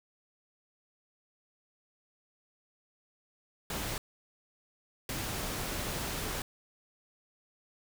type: noise bursts at uneven times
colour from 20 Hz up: pink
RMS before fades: -36 dBFS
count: 2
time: 3.7-3.98 / 5.09-6.42 s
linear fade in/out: 2 ms
effects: none